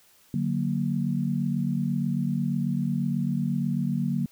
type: chord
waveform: sine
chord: D augmented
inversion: none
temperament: equal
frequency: 146.83 / 185 / 233.1 Hz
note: D3 / F#3 / A#3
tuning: 0 / 0 / 0 cents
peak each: -28 dBFS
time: 0.34-4.26 s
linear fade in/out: 2 ms
effects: white hiss -59 dBFS RMS until 4.31 s